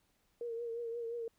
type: tone with vibrato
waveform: sine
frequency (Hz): 466.2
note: A#4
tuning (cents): 0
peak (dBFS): -37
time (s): 0.41-1.28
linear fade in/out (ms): 2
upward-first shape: triangle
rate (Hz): 5.7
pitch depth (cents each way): 49
effects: pink hiss -75 dBFS RMS until 1.38 s